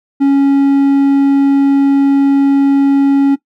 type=tone; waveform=triangle; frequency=277.2 Hz; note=C#4; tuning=in tune; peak=-4 dBFS; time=0.2-3.36 s; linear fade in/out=20 ms; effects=noise-tail reverb RT60 0.1 s tail -17 dB re dry